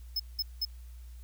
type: tone bursts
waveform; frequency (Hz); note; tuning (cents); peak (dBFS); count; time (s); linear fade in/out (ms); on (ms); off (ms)
square; 5190; E8; -28; -29; 3; 0.16-0.651; 5; 37; 190
effects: added 60 Hz sine -44 dBFS peak until 1.23 s + white hiss -64 dBFS RMS until 1.23 s